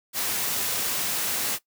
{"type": "noise", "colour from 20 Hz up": "white", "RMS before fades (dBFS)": -27, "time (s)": [0.13, 1.59], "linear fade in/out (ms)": 50, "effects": ["noise-tail reverb RT60 0.1 s tail -18 dB re dry", "high-pass 100 Hz 12 dB/octave"]}